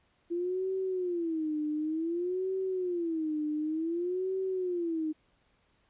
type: tone with vibrato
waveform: sine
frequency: 338.7 Hz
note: E4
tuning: 47 cents sharp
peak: -29 dBFS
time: 0.3-5.13 s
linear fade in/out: 20 ms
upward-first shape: sine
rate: 0.55 Hz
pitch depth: 200 cents each way
effects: pink hiss -70 dBFS RMS until 5.89 s + resampled to 8000 Hz